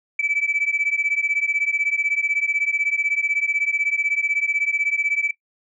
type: beating tone pair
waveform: sine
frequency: 2300 / 2316 Hz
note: D7 / D7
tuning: -37 / -25 cents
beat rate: 16 Hz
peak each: -21 dBFS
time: 0.19-5.31 s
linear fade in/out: 5 ms
effects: noise-tail reverb RT60 0.1 s tail -19 dB re dry + tanh soft clip ceiling -13 dBFS